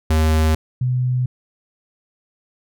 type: tone pair in turn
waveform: square / sine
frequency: 78.7 / 126.09 Hz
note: D#2 / B2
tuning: +20 / +36 cents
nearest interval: minor sixth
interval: 816 cents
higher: second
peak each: -14 / -16 dBFS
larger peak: first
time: 0.1-0.55 / 0.81-1.26 s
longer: neither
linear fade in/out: 5 ms
effects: none